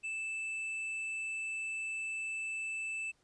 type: tone with tanh clipping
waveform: sine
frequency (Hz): 2637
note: E7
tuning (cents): 0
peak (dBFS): -37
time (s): 0.03-3.12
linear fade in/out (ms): 20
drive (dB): 7
effects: pink hiss -72 dBFS RMS until 3.23 s + resampled to 22050 Hz